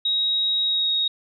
sine tone with pitch glide, 3798 to 3761 Hz, A#7 to A#7, +32 to +15 cents, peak -19 dBFS, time 0.05-1.08 s, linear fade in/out 5 ms, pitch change -17 cents, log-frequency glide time 0.64-0.91 s, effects none

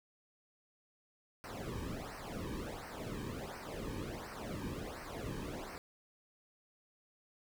brown noise with flanger, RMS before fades -43 dBFS, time 1.44-5.78 s, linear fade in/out 0 ms, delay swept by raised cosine 0.28 to 1.48 ms, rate 1.4 Hz, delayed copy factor -0.9, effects none

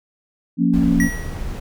sine chord, Bb minor, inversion second, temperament equal, 174.61 / 233.1 / 277.2 Hz, F3 / Bb3 / Db4, 0 / 0 / 0 cents, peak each -18 dBFS, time 0.57-1.1 s, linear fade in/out 50 ms
brown noise, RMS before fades -26 dBFS, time 0.73-1.6 s, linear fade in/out 10 ms
square tone with exponential decay, 1920 Hz, B6, 49 cents flat, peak -19 dBFS, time 1-1.46 s, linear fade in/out 1 ms, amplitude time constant 100 ms
effects none

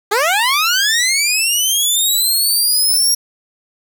15% pulse linear sweep, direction up, 387.5 to 5640 Hz, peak -6 dBFS, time 0.11-3.15 s, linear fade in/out 10 ms, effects 7-bit

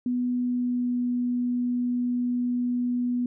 sine tone with pitch glide, 246.9 to 245.1 Hz, B3 to B3, 0 to -13 cents, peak -23 dBFS, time 0.06-3.26 s, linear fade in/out 2 ms, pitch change -13 cents, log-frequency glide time 0.34-1.05 s, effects none

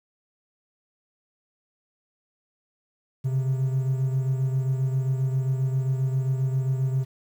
triangle beating tone pair, 130.81 / 138.31 Hz, C3 / C#3, 0 / -4 cents, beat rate 7.5 Hz, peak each -20 / -28 dBFS, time 3.24-7.05 s, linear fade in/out 20 ms, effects tanh soft clip ceiling -13 dBFS + 9-bit

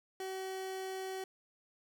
30% pulse tone, 379.3 Hz, F#4, 43 cents sharp, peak -36 dBFS, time 0.2-1.24 s, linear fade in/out 2 ms, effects 13-bit

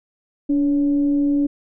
sine tone with frequency modulation, 287.2 Hz, D4, 39 cents flat, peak -15 dBFS, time 0.49-1.47 s, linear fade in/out 10 ms, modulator 271 Hz, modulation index 0.23, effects none

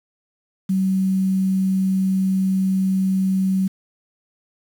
sine tone, 190 Hz, F#3, 46 cents sharp, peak -16 dBFS, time 0.69-3.68 s, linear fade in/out 10 ms, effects 7-bit

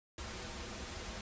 pink noise with comb filter, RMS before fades -44 dBFS, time 0.18-1.21 s, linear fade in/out 2 ms, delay 7 ms, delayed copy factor -0.55, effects resampled to 16000 Hz

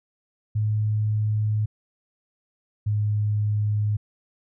sine tone pair in turn, 106.9 / 105.06 Hz, A2 / G#2, -49 / +20 cents, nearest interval unison, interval 31 cents, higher first, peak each -20 dBFS, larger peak neither, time 0.55-1.66 / 2.86-3.97 s, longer neither, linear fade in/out 10 ms, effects none

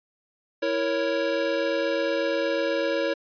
square chord, A# diminished, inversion second, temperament equal, 329.6 / 466.2 / 554.4 Hz, E4 / A#4 / C#5, 0 / 0 / 0 cents, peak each -30 / -30 / -26 dBFS, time 0.62-3.14 s, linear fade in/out 10 ms, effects resampled to 11025 Hz

